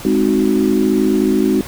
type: chord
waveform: sine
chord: Ab dominant seventh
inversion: none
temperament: equal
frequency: 207.7 / 261.6 / 311.1 / 370 Hz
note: Ab3 / C4 / Eb4 / Gb4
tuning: 0 / 0 / 0 / 0 cents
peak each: -17 dBFS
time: 0.05-1.61 s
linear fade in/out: 2 ms
effects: pink hiss -32 dBFS RMS until 1.67 s